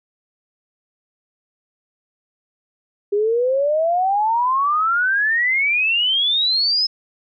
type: exponential sweep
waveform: sine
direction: up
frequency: 400 to 5200 Hz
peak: -15 dBFS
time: 3.12-6.87 s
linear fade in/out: 10 ms
effects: none